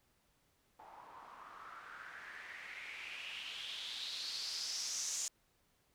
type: noise with low-pass filter sweep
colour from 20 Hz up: blue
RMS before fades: -45 dBFS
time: 0.79-5.28 s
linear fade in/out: 2 ms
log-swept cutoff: 840 to 6900 Hz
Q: 4.8
effects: pink hiss -75 dBFS RMS until 5.94 s